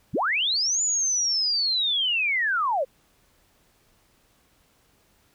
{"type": "linear two-way sweep", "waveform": "sine", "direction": "up then down", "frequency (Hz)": [57.9, 7040, 485.8], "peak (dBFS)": -21, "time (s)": [0.13, 2.85], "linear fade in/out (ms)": 20, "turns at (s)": 0.82, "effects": ["pink hiss -63 dBFS RMS until 5.34 s"]}